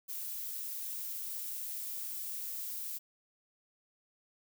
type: noise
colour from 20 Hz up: violet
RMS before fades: -40 dBFS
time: 0.08-2.99 s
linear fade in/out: 20 ms
effects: none